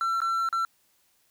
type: tone with dropouts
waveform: triangle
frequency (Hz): 1348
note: E6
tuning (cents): +38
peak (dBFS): -22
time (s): 0.01-0.65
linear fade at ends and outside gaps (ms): 1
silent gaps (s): 0.204-0.217 / 0.489-0.527
effects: white hiss -67 dBFS RMS until 1.3 s